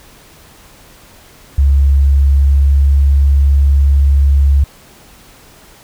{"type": "tone with pitch glide", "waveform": "sine", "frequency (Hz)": [69.3, 69.74], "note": ["C#2", "C#2"], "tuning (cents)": [0, 11], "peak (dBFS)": -6, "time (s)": [1.58, 4.64], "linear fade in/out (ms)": 5, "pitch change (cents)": 11, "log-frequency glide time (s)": [2.29, 2.89], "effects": ["pink hiss -42 dBFS RMS until 5.83 s"]}